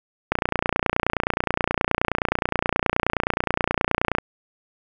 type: click train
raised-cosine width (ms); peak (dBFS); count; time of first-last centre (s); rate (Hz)
0.5; -4; 115; 0.32-4.184; 29.5
effects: none